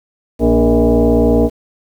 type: tone with frequency modulation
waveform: sine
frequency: 116.54 Hz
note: A#2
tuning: in tune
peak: -8 dBFS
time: 0.39-1.5 s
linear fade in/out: 50 ms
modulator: 176 Hz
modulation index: 2.8
effects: 7-bit